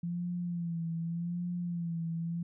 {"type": "tone with vibrato", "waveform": "sine", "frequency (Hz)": 170.7, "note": "F3", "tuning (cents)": -39, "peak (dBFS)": -32, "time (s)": [0.03, 2.43], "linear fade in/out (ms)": 5, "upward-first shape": "sine", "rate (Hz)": 0.85, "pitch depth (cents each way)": 56, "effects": []}